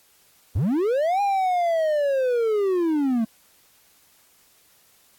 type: linear two-way sweep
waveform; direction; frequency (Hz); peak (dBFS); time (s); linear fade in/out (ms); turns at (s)
triangle; up then down; 69.7 to 817 to 216.3; -17; 0.55-3.25; 10; 1.21
effects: white hiss -58 dBFS RMS until 5.18 s + AAC 64 kbps